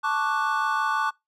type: chord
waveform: triangle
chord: D major seventh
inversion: second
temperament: equal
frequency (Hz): 880 / 1108.7 / 1174.7 / 1480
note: A5 / C#6 / D6 / F#6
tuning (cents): 0 / 0 / 0 / 0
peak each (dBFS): -26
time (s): 0.03-1.11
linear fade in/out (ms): 20
effects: noise-tail reverb RT60 0.2 s tail -25 dB re dry

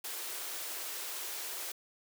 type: high-pass noise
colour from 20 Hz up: white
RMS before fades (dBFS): -40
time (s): 0.04-1.72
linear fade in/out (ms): 5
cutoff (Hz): 320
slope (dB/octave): 48
effects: none

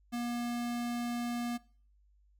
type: tone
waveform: square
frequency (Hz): 239.2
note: A#3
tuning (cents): +45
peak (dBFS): -34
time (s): 0.12-1.58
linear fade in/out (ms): 20
effects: noise-tail reverb RT60 0.5 s tail -23 dB re dry + added 50 Hz sine -63 dBFS peak until 2.39 s

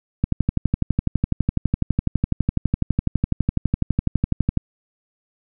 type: click train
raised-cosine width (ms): 5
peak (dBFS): -5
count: 53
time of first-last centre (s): 0.24-4.573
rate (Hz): 12
effects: none

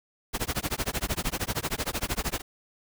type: noise with tremolo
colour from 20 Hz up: pink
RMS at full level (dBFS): -27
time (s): 0.33-2.42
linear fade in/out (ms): 20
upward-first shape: sine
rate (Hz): 13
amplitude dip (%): 100
effects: none

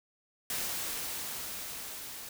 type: noise with level ramp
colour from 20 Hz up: white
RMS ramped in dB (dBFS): -34 to -44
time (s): 0.5-2.29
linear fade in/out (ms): 2
effects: none

